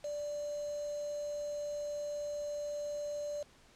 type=tone with quantisation; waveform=sine; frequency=587.3 Hz; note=D5; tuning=in tune; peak=-36 dBFS; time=0.04-3.43 s; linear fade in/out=5 ms; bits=8; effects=pink hiss -62 dBFS RMS until 3.75 s + low-pass 8000 Hz 12 dB/octave